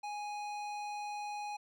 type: tone with hard clipping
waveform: triangle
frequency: 830 Hz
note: G#5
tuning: 1 cent flat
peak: -40 dBFS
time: 0.03-1.57 s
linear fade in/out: 10 ms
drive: 18 dB
effects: none